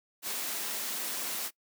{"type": "high-pass noise", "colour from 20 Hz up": "white", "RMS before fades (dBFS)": -35, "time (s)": [0.22, 1.51], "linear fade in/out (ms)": 50, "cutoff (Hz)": 190, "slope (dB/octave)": 48, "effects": ["noise-tail reverb RT60 0.1 s tail -22 dB re dry"]}